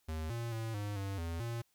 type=tone with pitch steps; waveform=square; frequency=79 / 117 / 112.8 / 102.9 / 98.2 / 83.4 / 116.9 Hz; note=D#2 / A#2 / A2 / G#2 / G2 / E2 / A#2; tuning=+27 / +7 / +44 / -16 / +4 / +21 / +5 cents; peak=-37 dBFS; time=0.08-1.62 s; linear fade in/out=10 ms; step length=220 ms; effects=white hiss -75 dBFS RMS until 1.74 s